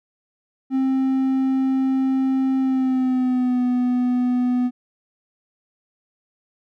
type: tone with pitch glide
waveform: triangle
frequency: 264.5 to 248.2 Hz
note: C4 to B3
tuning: +19 to +9 cents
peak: -15 dBFS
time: 0.7-4.71 s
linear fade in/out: 50 ms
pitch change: -110 cents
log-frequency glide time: 2.59-3.63 s
effects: none